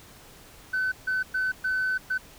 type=tone bursts at uneven times; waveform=sine; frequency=1516 Hz; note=F#6; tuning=42 cents sharp; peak=-22 dBFS; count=5; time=0.73-0.92 / 1.07-1.23 / 1.34-1.52 / 1.64-1.98 / 2.1-2.18 s; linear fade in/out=10 ms; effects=tanh soft clip ceiling -21 dBFS + pink hiss -50 dBFS RMS until 2.38 s

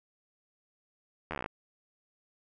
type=slowing click train; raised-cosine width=0.5 ms; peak=-20 dBFS; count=11; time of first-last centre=1.31-1.461 s; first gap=12 ms; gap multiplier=1.05; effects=none

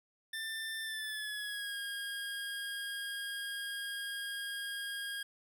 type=tone with pitch glide; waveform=25% pulse; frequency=1784 to 1626.5 Hz; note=A6 to G#6; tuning=+23 to -37 cents; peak=-34 dBFS; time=0.33-5.23 s; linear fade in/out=5 ms; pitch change=-160 cents; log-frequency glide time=0.82-1.78 s; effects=none

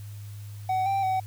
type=tone with pitch steps; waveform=triangle; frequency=751 / 783 / 755 Hz; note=F#5 / G5 / F#5; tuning=+26 / -2 / +35 cents; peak=-21 dBFS; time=0.69-1.2 s; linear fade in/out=5 ms; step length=170 ms; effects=added 103 Hz sine -37 dBFS peak until 1.26 s + white hiss -54 dBFS RMS until 1.26 s

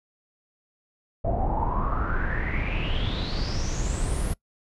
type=noise with low-pass filter sweep; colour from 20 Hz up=brown; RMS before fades=-26 dBFS; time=1.24-4.34 s; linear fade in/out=10 ms; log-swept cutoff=640 to 11000 Hz; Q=8.9; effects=noise-tail reverb RT60 0.1 s tail -22 dB re dry

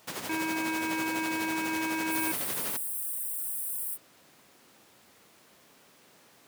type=noise with tremolo; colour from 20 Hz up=pink; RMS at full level=-34 dBFS; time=0.07-2.77 s; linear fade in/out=10 ms; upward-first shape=sine; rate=12 Hz; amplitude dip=55%
type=harmonic tone; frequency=319.8 Hz; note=D#4; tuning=48 cents sharp; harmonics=1 / 3 / 5 / 7 / 8; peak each=-31 / -36 / -38 / -39 / -40 dBFS; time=0.29-2.32 s; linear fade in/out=5 ms
type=high-pass noise; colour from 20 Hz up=white; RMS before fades=-34 dBFS; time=2.08-3.98 s; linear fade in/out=50 ms; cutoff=8200 Hz; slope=96 dB/octave
effects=pink hiss -58 dBFS RMS until 6.47 s + high-pass 200 Hz 12 dB/octave

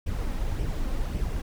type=noise with flanger; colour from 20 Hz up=brown; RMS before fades=-28 dBFS; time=0.06-1.42 s; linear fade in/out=10 ms; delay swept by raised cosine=0.35 to 3.85 ms; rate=1.8 Hz; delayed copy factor=+0.5; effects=none

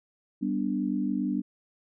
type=chord; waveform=sine; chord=G major; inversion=none; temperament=equal; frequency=196 / 246.9 / 293.7 Hz; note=G3 / B3 / D4; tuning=0 / 0 / 0 cents; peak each=-30 dBFS; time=0.41-1.42 s; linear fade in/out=20 ms; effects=none

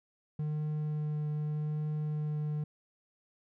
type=tone with vibrato; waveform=triangle; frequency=151.3 Hz; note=D#3; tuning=48 cents flat; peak=-29 dBFS; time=0.39-2.64 s; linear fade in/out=5 ms; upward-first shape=triangle; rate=0.83 Hz; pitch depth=11 cents each way; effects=none

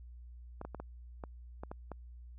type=clicks; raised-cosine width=1 ms; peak=-28 dBFS; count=8; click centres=0.614 / 0.65 / 0.747 / 0.8 / 1.238 / 1.635 / 1.715 / 1.917 s; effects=added 60 Hz sine -48 dBFS peak until 2.38 s

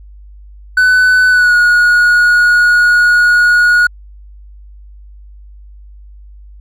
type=tone with pitch glide; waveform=triangle; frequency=1500 to 1448.9 Hz; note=F#6 to F#6; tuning=+23 to -37 cents; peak=-4 dBFS; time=0.77-3.87 s; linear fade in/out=5 ms; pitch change=-60 cents; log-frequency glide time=1.3-1.55 s; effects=added 50 Hz sine -33 dBFS peak until 6.6 s

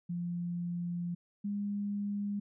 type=tone pair in turn; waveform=sine; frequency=174 / 203.4 Hz; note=F3 / G#3; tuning=-6 / -36 cents; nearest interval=minor third; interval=270 cents; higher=second; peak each=-33 / -32 dBFS; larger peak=second; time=0.09-1.15 / 1.44-2.4 s; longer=first; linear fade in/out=10 ms; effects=none

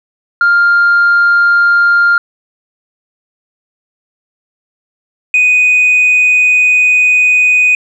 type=tone pair in turn; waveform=sine; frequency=1400 / 2490 Hz; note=F6 / D#7; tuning=+4 / +1 cents; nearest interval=minor seventh; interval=997 cents; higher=second; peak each=-4 dBFS; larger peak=neither; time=0.41-2.18 / 5.34-7.75 s; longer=second; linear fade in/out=2 ms; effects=tanh soft clip ceiling -3 dBFS

